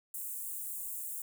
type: high-pass noise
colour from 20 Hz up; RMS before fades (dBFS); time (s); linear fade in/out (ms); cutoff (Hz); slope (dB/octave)
white; -40; 0.14-1.22; 2; 7700; 48
effects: none